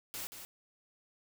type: noise with echo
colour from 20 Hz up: white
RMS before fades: -41 dBFS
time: 0.14-0.27 s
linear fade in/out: 0 ms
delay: 180 ms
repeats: 1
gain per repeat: -7 dB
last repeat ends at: 0.45 s
effects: none